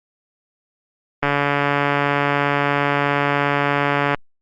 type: click train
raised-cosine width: 0.5 ms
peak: -3 dBFS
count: 418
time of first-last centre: 1.23-4.146 s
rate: 143 Hz
effects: Opus 32 kbps